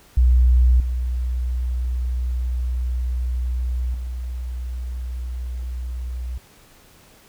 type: tone with level steps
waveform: sine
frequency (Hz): 61.74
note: B1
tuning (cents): 0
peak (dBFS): -11 / -20 / -25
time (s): 0.17-6.38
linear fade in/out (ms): 5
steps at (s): 0.8 / 3.94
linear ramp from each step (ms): 2
effects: pink hiss -51 dBFS RMS until 7.28 s